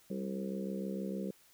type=harmonic tone with a mistuned harmonic; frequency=66.5 Hz; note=C2; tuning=29 cents sharp; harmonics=3 / 4 / 5 / 6 / 7 / 8; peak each=-37 / -49 / -45 / -45 / -45 / -46 dBFS; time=0.1-1.31 s; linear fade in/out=5 ms; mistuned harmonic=3; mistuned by=-45 cents; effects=white hiss -64 dBFS RMS until 1.53 s